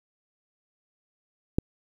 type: click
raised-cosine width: 3 ms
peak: -9 dBFS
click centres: 1.585 s
effects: 8-bit